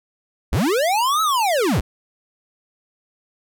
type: linear two-way sweep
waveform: square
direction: up then down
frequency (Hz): 36.71 to 1318.5 to 36.71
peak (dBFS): -17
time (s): 0.52-1.81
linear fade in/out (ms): 10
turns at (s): 1.22
effects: none